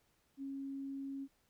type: tone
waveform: sine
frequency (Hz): 273.6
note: C#4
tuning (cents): -23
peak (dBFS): -40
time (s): 0.37-1.28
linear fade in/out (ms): 50
effects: pink hiss -75 dBFS RMS until 1.49 s